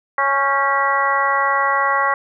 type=harmonic tone with a mistuned harmonic; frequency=277.2 Hz; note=C#4; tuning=in tune; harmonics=2 / 3 / 4 / 5 / 6 / 7; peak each=-25 / -22 / -18 / -24 / -27 / -21 dBFS; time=0.18-2.14 s; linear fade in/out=2 ms; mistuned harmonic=6; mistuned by=-61 cents; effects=none